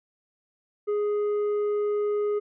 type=tone with tanh clipping; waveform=sine; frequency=415.3 Hz; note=G#4; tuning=in tune; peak=-24 dBFS; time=0.87-2.4 s; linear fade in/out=20 ms; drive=5 dB; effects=none